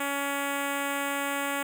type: tone with notch filter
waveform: 5% pulse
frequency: 280.9 Hz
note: C#4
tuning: 23 cents sharp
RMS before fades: -30 dBFS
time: 0-1.63 s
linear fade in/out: 5 ms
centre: 4300 Hz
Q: 0.84
effects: none